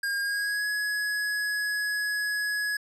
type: tone with pitch glide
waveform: square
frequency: 1617 to 1680.8 Hz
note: G#6 to G#6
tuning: -47 to +20 cents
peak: -27 dBFS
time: 0.03-2.77 s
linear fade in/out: 5 ms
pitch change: +67 cents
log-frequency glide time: 0.21-0.67 s
effects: low-pass 12000 Hz 12 dB/octave